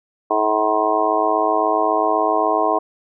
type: harmonic tone with a mistuned harmonic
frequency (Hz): 107.5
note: A2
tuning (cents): -40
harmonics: 3 / 4 / 5 / 6 / 7 / 8 / 9 / 10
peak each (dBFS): -25 / -23 / -32 / -21 / -21 / -31 / -23 / -22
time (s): 0.3-2.79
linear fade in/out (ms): 10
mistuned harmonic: 10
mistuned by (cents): -18
effects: none